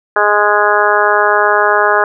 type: harmonic tone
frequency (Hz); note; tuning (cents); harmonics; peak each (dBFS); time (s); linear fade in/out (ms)
207.7; G#3; 0; 2 / 3 / 4 / 5 / 6 / 7 / 8; -16 / -16 / -16 / -16 / -16 / -16 / -16; 0.16-2.04; 2
effects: none